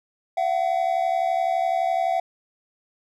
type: tone pair together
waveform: triangle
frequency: 680 / 751.8 Hz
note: F5 / F#5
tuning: -46 / +27 cents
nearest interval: major second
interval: 173 cents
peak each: -21 / -21 dBFS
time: 0.37-2.2 s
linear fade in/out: 5 ms
effects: none